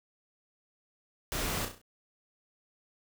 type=noise with echo; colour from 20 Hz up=pink; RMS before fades=-34 dBFS; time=1.32-1.65 s; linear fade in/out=0 ms; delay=33 ms; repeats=5; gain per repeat=-6 dB; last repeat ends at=1.815 s; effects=none